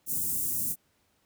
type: band-stop noise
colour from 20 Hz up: white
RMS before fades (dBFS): -30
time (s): 0.06-0.76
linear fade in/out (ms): 50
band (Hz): 300 to 7800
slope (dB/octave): 24
effects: pink hiss -70 dBFS RMS until 1.25 s + high-pass 60 Hz 12 dB/octave